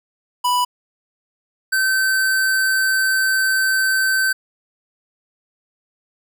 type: tone pair in turn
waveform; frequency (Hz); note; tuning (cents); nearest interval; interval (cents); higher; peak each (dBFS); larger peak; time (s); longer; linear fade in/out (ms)
square; 987 / 1541.6; B5 / G6; -1 / -29; minor sixth; 772; second; -16 / -16; neither; 0.44-0.65 / 1.72-4.33; second; 10
effects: none